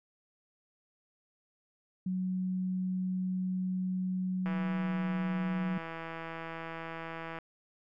sine tone with pitch glide, 185 to 183.62 Hz, F#3 to F#3, 0 to -13 cents, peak -30 dBFS, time 2.06-5.78 s, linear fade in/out 5 ms, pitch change -13 cents, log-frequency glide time 4.79-4.94 s
click train, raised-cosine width 0.5 ms, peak -26 dBFS, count 481, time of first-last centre 4.46-7.387 s, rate 164 Hz
effects none

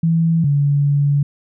sine tone pair in turn, 164.8 / 143.07 Hz, E3 / D3, 0 / -45 cents, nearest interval major second, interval 245 cents, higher first, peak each -12 dBFS, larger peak neither, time 0.03-0.44 / 0.44-1.23 s, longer second, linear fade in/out 5 ms, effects none

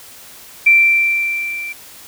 sine tone with level ramp, 2349 Hz, D7, in tune, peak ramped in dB -5 to -24 dBFS, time 0.66-1.73 s, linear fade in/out 10 ms, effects white hiss -39 dBFS RMS until 2.07 s

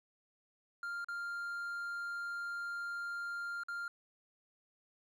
triangle tone with dropouts, 1396.9 Hz, F6, in tune, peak -36 dBFS, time 0.83-3.88 s, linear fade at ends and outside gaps 2 ms, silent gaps 1.045-1.085 / 3.635-3.684 s, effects none

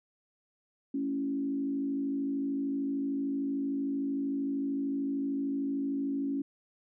sine tone with frequency modulation, 277.2 Hz, C#4, in tune, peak -29 dBFS, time 0.94-6.42 s, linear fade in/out 5 ms, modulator 53.2 Hz, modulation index 0.6, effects none

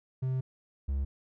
triangle tone pair in turn, 130 / 68.7 Hz, C3 / C#2, -11 / -15 cents, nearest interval major seventh, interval 1104 cents, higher first, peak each -26 dBFS, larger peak neither, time 0.22-0.41 / 0.88-1.05 s, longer first, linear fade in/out 10 ms, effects none

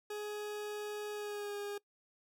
40% pulse tone with pitch glide, 418.3 to 408.7 Hz, G#4 to G#4, +12 to -28 cents, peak -38 dBFS, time 0.1-1.78 s, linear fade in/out 5 ms, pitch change -40 cents, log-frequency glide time 1.13-1.56 s, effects noise-tail reverb RT60 0.1 s tail -22 dB re dry

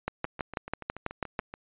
two click trains, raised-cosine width 0.5 ms, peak -14 / -24 dBFS, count 9 / 10, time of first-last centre 0.08-1.391 / 0.25-1.539 s, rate 6.1 / 6.98 Hz, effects resampled to 8000 Hz

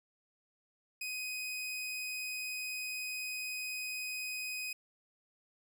sawtooth tone, 2506 Hz, D#7, 12 cents sharp, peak -34 dBFS, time 1.01-4.73 s, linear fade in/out 5 ms, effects none

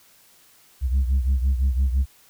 sine beating tone pair, 64.9 / 70.8 Hz, C2 / C#2, -13 / +37 cents, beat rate 5.9 Hz, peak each -17 / -22 dBFS, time 0.81-2.06 s, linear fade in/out 50 ms, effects tanh soft clip ceiling -15 dBFS + white hiss -55 dBFS RMS until 2.29 s

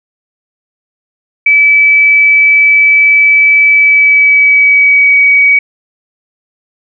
sine tone with pitch glide, 2301 to 2264 Hz, D7 to C#7, -36 to +36 cents, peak -3 dBFS, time 1.46-5.59 s, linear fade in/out 5 ms, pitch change -28 cents, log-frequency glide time 3.72-5.17 s, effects none

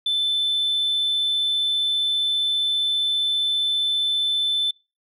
sine tone, 3525 Hz, A7, 2 cents sharp, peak -17 dBFS, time 0.06-4.71 s, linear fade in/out 5 ms, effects noise-tail reverb RT60 0.3 s tail -26 dB re dry + tanh soft clip ceiling -17 dBFS

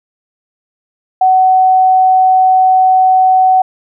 sine tone, 750 Hz, F#5, 23 cents sharp, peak -5 dBFS, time 1.21-3.62 s, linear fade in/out 5 ms, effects none

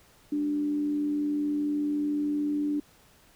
sine tone with frequency modulation, 294.4 Hz, D4, 4 cents sharp, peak -25 dBFS, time 0.32-2.8 s, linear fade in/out 5 ms, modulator 86.8 Hz, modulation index 0.24, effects pink hiss -59 dBFS RMS until 3.35 s

